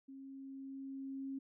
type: tone with level ramp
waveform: sine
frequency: 270.2 Hz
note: C#4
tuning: 44 cents flat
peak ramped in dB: -49 to -39 dBFS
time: 0.08-1.39 s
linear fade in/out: 10 ms
effects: none